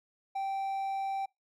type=tone; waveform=triangle; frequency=780 Hz; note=G5; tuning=9 cents flat; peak=-29 dBFS; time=0.35-1.26 s; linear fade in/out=10 ms; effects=noise-tail reverb RT60 0.2 s tail -25 dB re dry